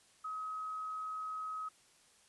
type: tone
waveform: sine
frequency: 1271 Hz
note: D#6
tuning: 36 cents sharp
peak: -38 dBFS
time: 0.24-1.69 s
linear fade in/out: 10 ms
effects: white hiss -66 dBFS RMS until 2.28 s + resampled to 24000 Hz